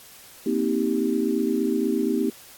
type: chord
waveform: sine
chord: C minor seventh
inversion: third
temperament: equal with one note detuned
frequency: 233.1 / 261.6 / 316.9 / 392 Hz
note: Bb3 / C4 / Eb4 / G4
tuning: 0 / 0 / +32 / 0 cents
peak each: -26 dBFS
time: 0.46-2.3 s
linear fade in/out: 5 ms
effects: white hiss -47 dBFS RMS until 2.57 s + AAC 64 kbps